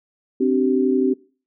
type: chord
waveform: sine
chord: C suspended second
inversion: none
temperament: equal with one note detuned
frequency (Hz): 261.6 / 293.7 / 383.7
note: C4 / D4 / G4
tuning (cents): 0 / 0 / -37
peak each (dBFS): -18 / -23 / -19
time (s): 0.4-1.14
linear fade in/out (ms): 10
effects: noise-tail reverb RT60 0.4 s tail -23 dB re dry